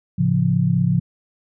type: chord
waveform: sine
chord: A augmented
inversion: none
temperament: equal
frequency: 110 / 138.59 / 174.61 Hz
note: A2 / C#3 / E#3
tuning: 0 / 0 / 0 cents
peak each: -22 / -19 / -18 dBFS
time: 0.18-1 s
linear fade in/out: 10 ms
effects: none